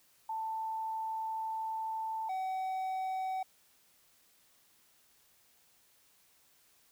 sine / triangle tone pair in turn, 886 / 755.7 Hz, A5 / F#5, +12 / +36 cents, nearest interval minor third, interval 276 cents, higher first, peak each -34 / -31 dBFS, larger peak second, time 0.29-2.29 / 2.29-3.43 s, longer first, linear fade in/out 5 ms, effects white hiss -67 dBFS RMS until 6.91 s

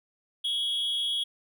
triangle tone with amplitude modulation, 3322 Hz, G#7, in tune, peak -22 dBFS, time 0.44-1.24 s, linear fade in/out 10 ms, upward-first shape sine, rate 282 Hz, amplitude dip 60%, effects none

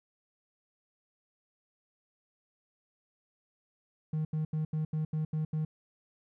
triangle tone bursts, 155.56 Hz, D#3, in tune, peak -26 dBFS, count 8, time 4.13-5.65 s, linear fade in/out 5 ms, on 120 ms, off 80 ms, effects tanh soft clip ceiling -23 dBFS

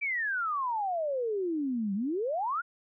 sine exponential two-way sweep, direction down then up, 2363 to 190 to 1482 Hz, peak -28 dBFS, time 0.01-2.62 s, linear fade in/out 20 ms, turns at 1.94 s, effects none

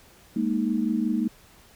sine chord, Ab suspended second, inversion none, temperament equal, 207.7 / 233.1 / 311.1 Hz, Ab3 / Bb3 / Eb4, 0 / 0 / 0 cents, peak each -27 / -25 / -28 dBFS, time 0.36-1.28 s, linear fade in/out 5 ms, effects pink hiss -54 dBFS RMS until 1.75 s

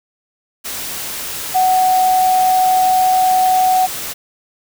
sine tone in noise, 744 Hz, F#5, 9 cents sharp, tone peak -10 dBFS, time 1.54-3.87 s, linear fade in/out 20 ms, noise white, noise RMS -25 dBFS, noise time 0.64-4.14 s, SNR +12 dB, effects none

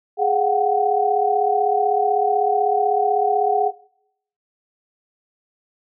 sine tone cluster, 417.5 / 722 / 758 Hz, G#4 / F#5 / F#5, +9 / -43 / +42 cents, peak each -20 dBFS, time 0.17-3.72 s, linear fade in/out 50 ms, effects noise-tail reverb RT60 0.7 s tail -20 dB re dry

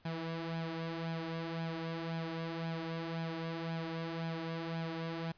sawtooth tone with flanger, 164.5 Hz, E3, 3 cents flat, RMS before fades -39 dBFS, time 0.05-5.32 s, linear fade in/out 5 ms, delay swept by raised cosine 1.2 to 4.3 ms, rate 1.9 Hz, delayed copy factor +0.6, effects pink hiss -67 dBFS RMS until 5.37 s + resampled to 11025 Hz

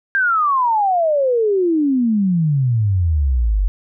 sine exponential sweep, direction down, 1615 to 45.25 Hz, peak -13 dBFS, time 0.15-3.68 s, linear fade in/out 0 ms, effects none

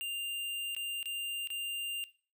square tone with dropouts, 2794 Hz, F7, in tune, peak -36 dBFS, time 0.01-2.04 s, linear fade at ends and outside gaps 0 ms, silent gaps 0.749-0.765 / 1.029-1.057 / 1.473-1.503 s, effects noise-tail reverb RT60 0.4 s tail -18 dB re dry

